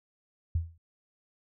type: tone with exponential decay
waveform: sine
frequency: 83.1 Hz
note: E2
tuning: 15 cents sharp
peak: -22 dBFS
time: 0.55-0.78 s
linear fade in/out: 5 ms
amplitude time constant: 48 ms
effects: none